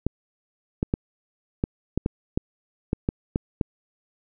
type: clicks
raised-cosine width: 3 ms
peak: -9 dBFS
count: 11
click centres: 0.066 / 0.829 / 0.939 / 1.639 / 1.976 / 2.061 / 2.375 / 2.931 / 3.089 / 3.359 / 3.612 s
effects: none